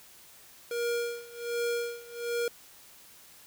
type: tone with tremolo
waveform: square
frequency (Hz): 473.3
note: A#4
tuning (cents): +26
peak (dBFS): -28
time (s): 0.71-2.48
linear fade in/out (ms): 2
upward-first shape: sine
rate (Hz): 1.3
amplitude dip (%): 90
effects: white hiss -54 dBFS RMS until 3.46 s